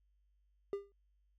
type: tone with exponential decay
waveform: triangle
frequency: 400.6 Hz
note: G4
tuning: 38 cents sharp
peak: -30 dBFS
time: 0.73-0.92 s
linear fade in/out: 1 ms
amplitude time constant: 40 ms
effects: added 50 Hz sine -70 dBFS peak until 1.38 s